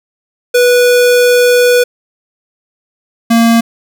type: tone pair in turn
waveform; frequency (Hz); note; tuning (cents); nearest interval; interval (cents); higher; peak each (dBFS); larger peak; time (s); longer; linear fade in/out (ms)
square; 490.4 / 230.4; B4 / A#3; -12 / -20; octave + minor second; 1308; first; -6; neither; 0.54-1.84 / 3.3-3.61; first; 10
effects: none